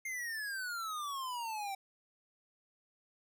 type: exponential sweep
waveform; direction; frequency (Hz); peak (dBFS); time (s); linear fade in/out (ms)
square; down; 2129 to 768; -38; 0.05-1.75; 5
effects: none